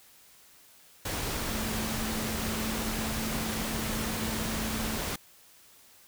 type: tone in noise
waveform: sine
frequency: 220 Hz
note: A3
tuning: in tune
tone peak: -35 dBFS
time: 1.48-4.98 s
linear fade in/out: 5 ms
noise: pink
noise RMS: -33 dBFS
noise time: 1.05-5.16 s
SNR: -5 dB
effects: white hiss -57 dBFS RMS until 6.07 s